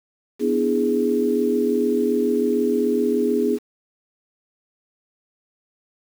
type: chord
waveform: sine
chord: E dominant seventh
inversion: second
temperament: equal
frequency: 246.9 / 293.7 / 329.6 / 415.3 Hz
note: B3 / D4 / E4 / G#4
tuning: 0 / 0 / 0 / 0 cents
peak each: -22 / -26 / -26 / -20 dBFS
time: 0.39-3.59 s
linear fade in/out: 50 ms
effects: 7-bit